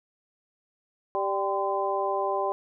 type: harmonic tone with a mistuned harmonic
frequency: 196 Hz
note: G3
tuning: in tune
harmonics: 2 / 3 / 4 / 5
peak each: -30 / -30 / -30 / -30 dBFS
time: 1.15-2.52 s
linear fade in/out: 0 ms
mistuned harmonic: 5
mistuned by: +73 cents
effects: none